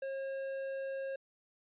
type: tone with tanh clipping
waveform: sine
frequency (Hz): 540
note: C#5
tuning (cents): -45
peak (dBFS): -38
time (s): 0.02-1.16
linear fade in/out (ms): 5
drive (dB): 10
effects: resampled to 8000 Hz

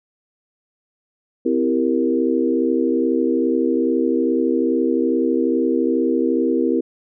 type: chord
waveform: sine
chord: C dominant seventh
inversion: none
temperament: equal with one note detuned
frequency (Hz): 257.7 / 329.6 / 392 / 466.2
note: C4 / E4 / G4 / Bb4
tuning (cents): -26 / 0 / 0 / 0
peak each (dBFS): -20 / -20 / -23 / -22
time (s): 1.45-6.81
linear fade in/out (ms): 10
effects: none

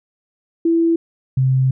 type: tone pair in turn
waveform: sine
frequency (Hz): 332.4 / 131.15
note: E4 / C3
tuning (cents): +15 / +4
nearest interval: octave + major third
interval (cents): 1611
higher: first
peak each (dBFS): -12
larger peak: neither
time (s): 0.65-0.96 / 1.37-1.71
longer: second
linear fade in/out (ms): 5
effects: none

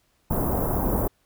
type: band-stop noise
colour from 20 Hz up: pink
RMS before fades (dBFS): -24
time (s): 0.3-1.08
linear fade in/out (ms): 10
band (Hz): 1000 to 14000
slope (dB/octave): 24
effects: pink hiss -67 dBFS RMS until 1.25 s

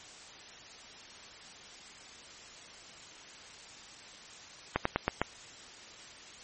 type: slowing click train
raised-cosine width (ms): 0.5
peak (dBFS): -11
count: 5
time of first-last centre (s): 4.76-5.216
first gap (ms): 94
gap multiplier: 1.13
effects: white hiss -50 dBFS RMS until 6.43 s + MP3 32 kbps

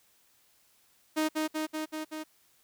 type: tone with echo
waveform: sawtooth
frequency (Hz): 311.1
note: D#4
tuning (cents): 0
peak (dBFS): -22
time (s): 1.16-1.29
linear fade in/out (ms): 20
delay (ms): 190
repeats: 5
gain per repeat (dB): -2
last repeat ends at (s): 2.24
effects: white hiss -66 dBFS RMS until 2.63 s

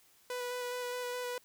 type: tone with vibrato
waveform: sawtooth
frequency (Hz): 493.6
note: B4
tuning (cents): -1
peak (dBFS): -32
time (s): 0.3-1.38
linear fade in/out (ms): 2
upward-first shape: square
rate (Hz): 4.8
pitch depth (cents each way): 11
effects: white hiss -65 dBFS RMS until 1.44 s

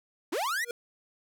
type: linear sweep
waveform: 45% pulse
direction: up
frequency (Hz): 261.6 to 2040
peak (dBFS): -28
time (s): 0.32-0.65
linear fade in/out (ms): 10
type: tone with exponential growth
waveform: square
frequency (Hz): 476.6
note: A#4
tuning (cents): +38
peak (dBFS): -29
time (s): 0.62-0.71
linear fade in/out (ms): 2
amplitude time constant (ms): 18
effects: none

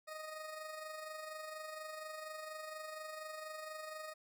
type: tone with amplitude modulation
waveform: 20% pulse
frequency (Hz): 622.3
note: D#5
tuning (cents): 0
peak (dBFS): -38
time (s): 0.07-4.14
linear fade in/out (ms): 20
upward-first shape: sine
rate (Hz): 24.2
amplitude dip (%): 45
effects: none

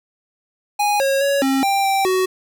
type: tone with pitch steps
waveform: square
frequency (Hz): 826 / 545 / 559 / 269.2 / 789 / 781 / 373.1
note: G#5 / C#5 / C#5 / C4 / G5 / G5 / F#4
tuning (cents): -10 / -29 / +14 / +49 / +11 / -7 / +14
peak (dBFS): -16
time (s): 0.79-2.26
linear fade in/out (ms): 10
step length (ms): 210
effects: none

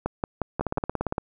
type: two click trains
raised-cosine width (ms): 1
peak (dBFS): -11 / -12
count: 5 / 11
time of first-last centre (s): 0.06-0.774 / 0.61-1.181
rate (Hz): 5.6 / 17.5
effects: none

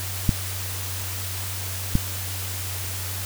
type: clicks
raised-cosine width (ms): 5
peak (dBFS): -5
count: 2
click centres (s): 0.292 / 1.954
effects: added 94 Hz sine -31 dBFS peak until 3.25 s + white hiss -32 dBFS RMS until 3.25 s

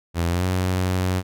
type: tone with pitch glide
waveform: sawtooth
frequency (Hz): 85 to 92.16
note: F2 to F#2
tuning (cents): -46 to -6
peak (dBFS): -16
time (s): 0.14-1.23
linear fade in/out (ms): 50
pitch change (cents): +140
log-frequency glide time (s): 0.28-0.45
effects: none

